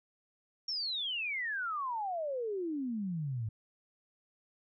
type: exponential sweep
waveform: sine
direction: down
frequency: 5588 to 104.2 Hz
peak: -33 dBFS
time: 0.68-3.49 s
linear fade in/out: 5 ms
effects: none